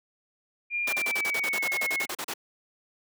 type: tone with pitch glide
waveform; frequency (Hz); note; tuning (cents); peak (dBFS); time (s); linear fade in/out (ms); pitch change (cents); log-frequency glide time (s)
sine; 2400 to 2176; D7 to C#7; +37 to -33; -26; 0.7-2.07; 50; -170; 0.87-1.67
type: noise bursts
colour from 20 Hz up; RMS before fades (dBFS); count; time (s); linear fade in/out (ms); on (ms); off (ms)
pink; -31; 16; 0.87-2.338; 5; 58; 36
effects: high-pass 400 Hz 12 dB/octave